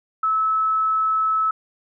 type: tone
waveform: sine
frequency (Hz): 1300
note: E6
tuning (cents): -24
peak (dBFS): -17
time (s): 0.23-1.51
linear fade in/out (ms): 5
effects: none